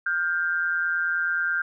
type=tone pair together; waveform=sine; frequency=1409 / 1578.4 Hz; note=F6 / G6; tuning=+15 / +11 cents; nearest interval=major second; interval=196 cents; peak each=-25 / -25 dBFS; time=0.06-1.62 s; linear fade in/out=5 ms; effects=none